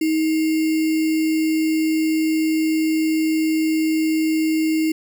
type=tone with sample-and-hold; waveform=sine; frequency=316.5 Hz; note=D#4; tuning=30 cents sharp; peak=-16 dBFS; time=0.01-4.92 s; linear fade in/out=5 ms; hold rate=2450 Hz; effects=none